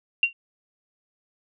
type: tone with exponential decay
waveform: sine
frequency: 2761 Hz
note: F7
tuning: 20 cents flat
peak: -12 dBFS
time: 0.23-0.33 s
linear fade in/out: 2 ms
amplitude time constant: 21 ms
effects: none